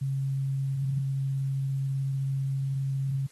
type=tone; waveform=sine; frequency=135.9 Hz; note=C#3; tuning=34 cents flat; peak=-26 dBFS; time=0.01-3.27 s; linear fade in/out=10 ms; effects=white hiss -59 dBFS RMS until 3.31 s + AAC 32 kbps